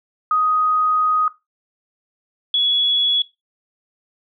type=tone pair in turn; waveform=sine; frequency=1250 / 3377 Hz; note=D#6 / G#7; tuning=+8 / +28 cents; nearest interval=octave + perfect fourth; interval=1720 cents; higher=second; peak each=-14 dBFS; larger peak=neither; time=0.31-1.28 / 2.54-3.22 s; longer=first; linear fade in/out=2 ms; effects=noise-tail reverb RT60 0.2 s tail -17 dB re dry